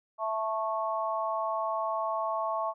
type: chord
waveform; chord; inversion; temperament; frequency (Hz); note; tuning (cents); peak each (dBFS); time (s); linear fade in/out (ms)
sine; A major; second; just; 660 / 880 / 1100; E5 / A5 / C#6; +2 / 0 / -14; -32 / -34 / -32; 0.18-2.74; 50
effects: none